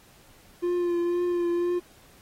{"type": "tone with vibrato", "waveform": "triangle", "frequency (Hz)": 349.2, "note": "F4", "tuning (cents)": 0, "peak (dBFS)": -21, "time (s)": [0.62, 1.8], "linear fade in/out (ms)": 20, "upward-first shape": "triangle", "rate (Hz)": 2, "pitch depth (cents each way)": 26, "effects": ["pink hiss -56 dBFS RMS until 2.21 s", "AAC 48 kbps"]}